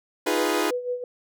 sawtooth chord, F half-diminished seventh, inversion third, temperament equal, 311.1 / 349.2 / 415.3 / 493.9 Hz, Eb4 / F4 / Ab4 / Cb5, 0 / 0 / 0 / 0 cents, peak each -23 dBFS, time 0.26-0.71 s, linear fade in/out 10 ms
sine tone with tremolo, 493.4 Hz, B4, 2 cents flat, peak -23 dBFS, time 0.37-1.04 s, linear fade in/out 2 ms, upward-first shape sine, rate 6 Hz, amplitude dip 70%
effects none

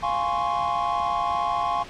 triangle chord, Db major seventh, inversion first, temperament equal, 698.5 / 830.6 / 1046.5 / 1108.7 Hz, F5 / Ab5 / C6 / Db6, 0 / 0 / 0 / 0 cents, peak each -26 dBFS, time 0.02-1.84 s, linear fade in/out 20 ms, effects pink hiss -41 dBFS RMS until 1.89 s + low-pass 5000 Hz 12 dB/octave

